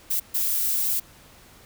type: noise bursts at uneven times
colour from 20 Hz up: violet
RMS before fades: -24 dBFS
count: 2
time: 0.1-0.2 / 0.34-1 s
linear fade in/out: 10 ms
effects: pink hiss -51 dBFS RMS until 1.65 s